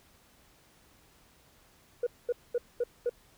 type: tone bursts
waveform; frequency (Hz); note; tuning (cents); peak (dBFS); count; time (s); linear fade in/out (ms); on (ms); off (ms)
sine; 482.8; B4; -39; -24; 5; 2.03-3.095; 5; 37; 220
effects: tanh soft clip ceiling -23 dBFS + pink hiss -62 dBFS RMS until 3.37 s